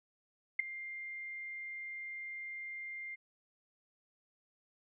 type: tone with ADSR envelope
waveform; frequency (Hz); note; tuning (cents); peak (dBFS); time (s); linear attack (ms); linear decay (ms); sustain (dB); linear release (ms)
sine; 2100; C7; +6; -23; 0.59-3.16; 7; 6; -18; 20
effects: none